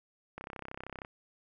click train, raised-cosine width 0.5 ms, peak -26 dBFS, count 23, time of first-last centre 0.38-1.049 s, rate 32.9 Hz, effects none

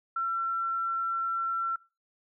sine tone, 1352 Hz, E6, 43 cents sharp, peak -27 dBFS, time 0.16-1.76 s, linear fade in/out 5 ms, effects noise-tail reverb RT60 0.3 s tail -22 dB re dry

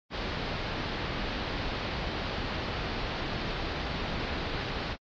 pink low-pass noise, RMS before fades -34 dBFS, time 0.1-4.97 s, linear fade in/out 50 ms, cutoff 4700 Hz, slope 48 dB/octave, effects AAC 48 kbps

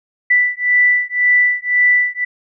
sine beating tone pair, 1975.5 / 1977.4 Hz, B6 / B6, 0 / +2 cents, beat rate 1.9 Hz, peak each -14 dBFS, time 0.3-2.25 s, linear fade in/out 10 ms, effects none

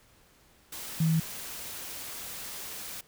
sine tone in noise, 161.5 Hz, E3, 35 cents flat, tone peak -22 dBFS, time 1-1.2 s, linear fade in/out 5 ms, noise white, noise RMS -40 dBFS, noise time 0.72-3.01 s, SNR +15 dB, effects pink hiss -61 dBFS RMS until 3.07 s

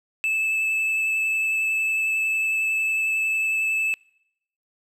triangle tone with vibrato, 2621 Hz, E7, 11 cents flat, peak -19 dBFS, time 0.24-3.94 s, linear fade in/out 0 ms, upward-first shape triangle, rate 11 Hz, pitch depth 12 cents each way, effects noise-tail reverb RT60 0.8 s tail -26 dB re dry

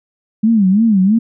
sine tone with vibrato, 206.7 Hz, G#3, 8 cents flat, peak -8 dBFS, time 0.43-1.19 s, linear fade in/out 10 ms, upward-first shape sine, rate 3 Hz, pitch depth 190 cents each way, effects none

